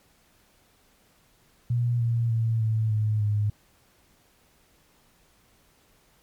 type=tone with pitch steps; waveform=sine; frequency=120 / 116.72 / 113.53 / 110.42 / 107.4 / 104.47 Hz; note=B2 / A#2 / A#2 / A2 / A2 / G#2; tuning=-49 / +3 / -45 / +7 / -41 / +11 cents; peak=-21 dBFS; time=1.7-3.5 s; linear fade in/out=5 ms; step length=300 ms; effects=pink hiss -62 dBFS RMS until 6.22 s + MP3 96 kbps